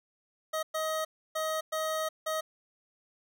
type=tone bursts at uneven times; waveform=25% pulse; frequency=630 Hz; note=D#5; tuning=21 cents sharp; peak=-26 dBFS; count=5; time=0.53-0.63 / 0.74-1.05 / 1.35-1.61 / 1.72-2.09 / 2.26-2.41 s; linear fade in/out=10 ms; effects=none